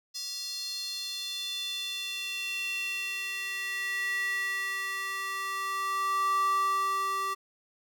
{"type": "tone with high-pass filter sweep", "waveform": "square", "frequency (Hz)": 388.4, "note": "G4", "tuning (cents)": -16, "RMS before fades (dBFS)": -32, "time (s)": [0.14, 7.35], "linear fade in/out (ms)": 20, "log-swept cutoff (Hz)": [4900, 940], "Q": 5.3, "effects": []}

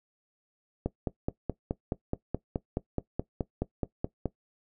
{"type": "click train", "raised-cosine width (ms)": 2, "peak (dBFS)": -15, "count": 17, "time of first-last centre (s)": [0.86, 4.257], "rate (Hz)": 4.71, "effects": ["noise-tail reverb RT60 0.1 s tail -18 dB re dry"]}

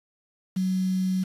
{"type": "tone with quantisation", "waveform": "sine", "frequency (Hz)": 186.7, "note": "F#3", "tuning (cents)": 16, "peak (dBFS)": -22, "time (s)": [0.56, 1.24], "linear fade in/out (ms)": 10, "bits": 7, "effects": ["resampled to 32000 Hz"]}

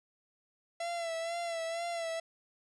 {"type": "tone with vibrato", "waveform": "45% pulse", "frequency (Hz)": 672, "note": "E5", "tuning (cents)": 33, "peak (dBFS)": -34, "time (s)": [0.8, 2.2], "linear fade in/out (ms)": 5, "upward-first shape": "sine", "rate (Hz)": 2.1, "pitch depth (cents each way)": 45, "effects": ["resampled to 22050 Hz"]}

